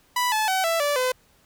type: tone with pitch steps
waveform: sawtooth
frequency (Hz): 987.8 / 864.9 / 757.3 / 663.1 / 580.6 / 508.4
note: B5 / A5 / F#5 / E5 / D5 / C5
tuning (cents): 0 / -30 / +40 / +10 / -20 / -50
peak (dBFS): -17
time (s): 0.16-1.12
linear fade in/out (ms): 5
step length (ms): 160
effects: pink hiss -60 dBFS RMS until 1.45 s